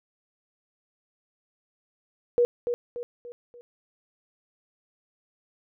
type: tone with echo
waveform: sine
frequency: 481.2 Hz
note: B4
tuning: 45 cents flat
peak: -17 dBFS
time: 2.38-2.45 s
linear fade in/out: 0 ms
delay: 290 ms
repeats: 4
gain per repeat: -7 dB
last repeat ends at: 3.61 s
effects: none